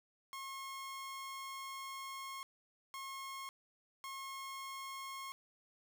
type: tone bursts at uneven times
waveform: sawtooth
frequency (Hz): 1080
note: C#6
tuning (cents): -45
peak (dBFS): -40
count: 3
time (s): 0.33-2.43 / 2.94-3.49 / 4.04-5.32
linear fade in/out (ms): 0
effects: none